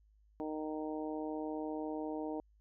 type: harmonic tone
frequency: 154.6 Hz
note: D#3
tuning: 11 cents flat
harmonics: 2 / 3 / 4 / 5 / 6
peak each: -39 / -43 / -45 / -47 / -49 dBFS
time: 0.4-2.4 s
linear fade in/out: 0 ms
effects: added 52 Hz sine -64 dBFS peak until 2.6 s